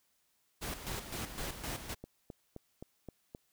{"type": "noise with tremolo", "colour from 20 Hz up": "pink", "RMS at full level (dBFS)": -39, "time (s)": [0.61, 1.95], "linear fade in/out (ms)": 20, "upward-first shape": "square", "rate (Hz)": 3.9, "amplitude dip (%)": 60}
{"type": "click train", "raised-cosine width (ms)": 2, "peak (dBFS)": -31, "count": 6, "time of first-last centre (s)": [2.04, 3.349], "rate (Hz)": 3.82}
{"effects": ["white hiss -75 dBFS RMS until 3.52 s"]}